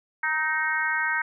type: harmonic tone with a mistuned harmonic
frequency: 311.1 Hz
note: D#4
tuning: in tune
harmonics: 3 / 4 / 5 / 6 / 7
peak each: -31 / -34 / -26 / -28 / -32 dBFS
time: 0.23-1.22 s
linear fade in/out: 5 ms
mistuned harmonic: 4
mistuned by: +38 cents
effects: none